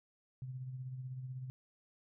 sine tone with tremolo, 128.9 Hz, C3, 26 cents flat, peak -39 dBFS, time 0.42-1.5 s, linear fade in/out 0 ms, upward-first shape sine, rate 16 Hz, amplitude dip 45%, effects none

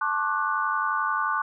sine chord, D major seventh, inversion second, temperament equal with one note detuned, 880 / 1083.4 / 1174.7 / 1480 Hz, A5 / C#6 / D6 / F#6, 0 / -40 / 0 / 0 cents, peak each -31 / -29 / -27 / -28 dBFS, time 0.01-1.42 s, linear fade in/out 5 ms, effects none

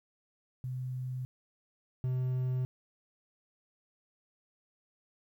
sine / triangle tone pair in turn, 127.8 / 127.8 Hz, C3 / C3, -40 / -40 cents, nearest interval unison, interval 0 cents, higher neither, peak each -34 / -27 dBFS, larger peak second, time 0.64-1.25 / 2.04-2.65 s, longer neither, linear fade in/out 0 ms, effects 11-bit

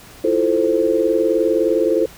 sine chord, F major seventh, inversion third, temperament equal, 329.6 / 349.2 / 440 / 523.3 Hz, E4 / F4 / A4 / C5, 0 / 0 / 0 / 0 cents, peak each -20 / -21 / -18 / -19 dBFS, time 0.24-2.06 s, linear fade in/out 5 ms, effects pink hiss -42 dBFS RMS until 2.17 s

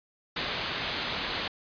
white low-pass noise, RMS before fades -33 dBFS, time 0.36-1.48 s, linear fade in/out 5 ms, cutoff 4400 Hz, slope 48 dB/octave, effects resampled to 11025 Hz

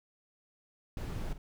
brown noise with echo, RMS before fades -37 dBFS, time 0.97-1.33 s, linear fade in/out 2 ms, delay 50 ms, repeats 1, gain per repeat -13 dB, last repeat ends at 1.38 s, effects none

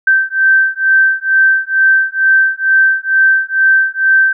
sine beating tone pair, 1555 / 1557.2 Hz, G6 / G6, -14 / -12 cents, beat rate 2.2 Hz, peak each -11 dBFS, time 0.07-4.33 s, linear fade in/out 5 ms, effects none

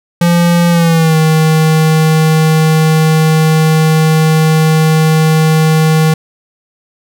square tone with pitch glide, 172.1 to 157.82 Hz, F3 to D#3, -25 to +25 cents, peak -7 dBFS, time 0.21-6.14 s, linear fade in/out 5 ms, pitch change -150 cents, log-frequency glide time 0.7-1.16 s, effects none

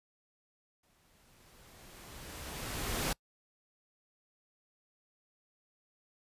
pink noise with exponential growth, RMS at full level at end -32 dBFS, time 0.83-3.13 s, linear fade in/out 5 ms, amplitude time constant 500 ms, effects noise-tail reverb RT60 0.1 s tail -26 dB re dry + resampled to 32000 Hz

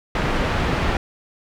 pink low-pass noise, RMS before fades -21 dBFS, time 0.15-0.97 s, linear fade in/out 2 ms, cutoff 2500 Hz, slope 12 dB/octave, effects none

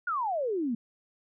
sine exponential sweep, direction down, 1480 to 220 Hz, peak -27 dBFS, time 0.07-0.75 s, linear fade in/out 5 ms, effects none

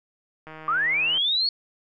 click train, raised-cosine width 0.5 ms, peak -26 dBFS, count 112, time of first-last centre 0.47-1.177 s, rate 157 Hz
sine linear sweep, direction up, 1152 to 4435 Hz, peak -20 dBFS, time 0.68-1.49 s, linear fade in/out 2 ms
effects none

